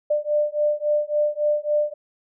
sine beating tone pair, 594 / 597.6 Hz, D5 / D5, +20 / +30 cents, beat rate 3.6 Hz, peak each -22 dBFS, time 0.1-1.94 s, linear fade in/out 10 ms, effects none

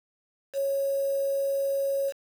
sine tone with quantisation, 551 Hz, C#5, 11 cents flat, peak -24 dBFS, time 0.53-2.13 s, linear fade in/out 50 ms, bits 7, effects none

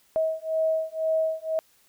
sine beating tone pair, 638 / 640 Hz, D#5 / D#5, +43 / +49 cents, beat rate 2 Hz, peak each -26 dBFS, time 0.16-1.59 s, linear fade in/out 0 ms, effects white hiss -62 dBFS RMS until 1.88 s

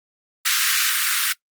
pink high-pass noise, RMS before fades -20 dBFS, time 0.45-1.33 s, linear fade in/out 10 ms, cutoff 1300 Hz, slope 48 dB/octave, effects noise-tail reverb RT60 0.1 s tail -21 dB re dry + Opus 24 kbps

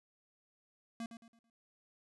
square tone with echo, 230 Hz, A#3, 23 cents flat, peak -40 dBFS, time 1-1.06 s, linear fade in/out 2 ms, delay 110 ms, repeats 4, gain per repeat -9 dB, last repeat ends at 1.5 s, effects resampled to 24000 Hz

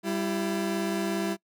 30% pulse tone pair together, 196.4 / 335.6 Hz, G3 / E4, +4 / +31 cents, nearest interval major sixth, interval 927 cents, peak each -27 dBFS, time 0.03-1.37 s, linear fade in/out 50 ms, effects noise-tail reverb RT60 0.1 s tail -24 dB re dry

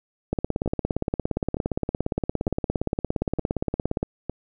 two click trains, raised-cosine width 2 ms, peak -14 / -10 dBFS, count 5 / 65, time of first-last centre 0.66-4.296 / 0.33-4.029 s, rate 1.1 / 17.3 Hz, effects none

